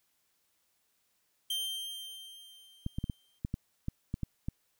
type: tone with exponential decay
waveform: 45% pulse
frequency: 3151 Hz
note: G7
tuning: 8 cents sharp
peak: -30 dBFS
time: 1.5-3.39 s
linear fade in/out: 5 ms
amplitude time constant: 410 ms
type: clicks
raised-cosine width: 5 ms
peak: -21 dBFS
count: 10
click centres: 2.864 / 2.985 / 3.041 / 3.098 / 3.449 / 3.541 / 3.884 / 4.141 / 4.233 / 4.485 s
effects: white hiss -75 dBFS RMS until 4.79 s